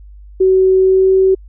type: tone with pitch glide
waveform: sine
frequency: 376.9 to 380.2 Hz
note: F#4 to F#4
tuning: +32 to +47 cents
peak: -7 dBFS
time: 0.4-1.35 s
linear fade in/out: 10 ms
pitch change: +15 cents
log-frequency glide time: 0.77-1.12 s
effects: added 50 Hz sine -34 dBFS peak until 1.48 s